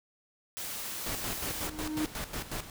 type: noise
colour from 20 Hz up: white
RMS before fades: -38 dBFS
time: 0.57-1.67 s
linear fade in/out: 0 ms
type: noise with tremolo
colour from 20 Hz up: pink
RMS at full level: -36 dBFS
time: 1.06-2.7 s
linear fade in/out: 5 ms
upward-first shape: square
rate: 5.5 Hz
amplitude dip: 70%
type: tone with exponential growth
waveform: triangle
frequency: 307.8 Hz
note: D#4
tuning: 19 cents flat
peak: -25 dBFS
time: 1.22-2.05 s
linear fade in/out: 1 ms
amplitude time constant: 180 ms
effects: none